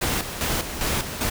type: noise with tremolo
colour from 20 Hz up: pink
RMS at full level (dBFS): -24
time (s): 0.01-1.3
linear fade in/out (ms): 10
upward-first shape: square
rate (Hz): 2.5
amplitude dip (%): 60
effects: none